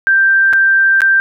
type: tone with dropouts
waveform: sine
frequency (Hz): 1573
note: G6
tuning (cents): +6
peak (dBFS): -7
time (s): 0.07-1.2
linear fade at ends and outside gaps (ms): 0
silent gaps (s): 0.529-0.534 / 1.006-1.018
effects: none